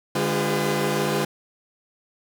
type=tone cluster; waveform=sawtooth; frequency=147.7 / 205.3 / 350 / 404.2 / 505 Hz; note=D3 / G#3 / F4 / G#4 / B4; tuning=+10 / -20 / +4 / -47 / +39 cents; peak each=-24 dBFS; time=0.15-1.25 s; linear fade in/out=5 ms; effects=none